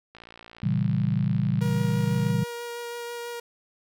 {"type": "click train", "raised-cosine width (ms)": 0.3, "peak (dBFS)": -29, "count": 125, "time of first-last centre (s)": [0.15, 2.303], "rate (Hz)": 57.6}
{"type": "chord", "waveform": "sine", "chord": "A# diminished seventh", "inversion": "none", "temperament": "equal", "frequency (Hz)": [116.54, 138.59, 164.81, 196], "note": ["A#2", "C#3", "E3", "G3"], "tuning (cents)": [0, 0, 0, 0], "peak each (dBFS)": -27, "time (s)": [0.63, 2.44], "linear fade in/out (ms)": 5}
{"type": "tone with vibrato", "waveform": "sawtooth", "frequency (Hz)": 474.8, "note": "A#4", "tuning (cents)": 32, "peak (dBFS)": -29, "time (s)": [1.61, 3.4], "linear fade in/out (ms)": 5, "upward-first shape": "sine", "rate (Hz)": 6.1, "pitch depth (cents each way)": 9}
{"effects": []}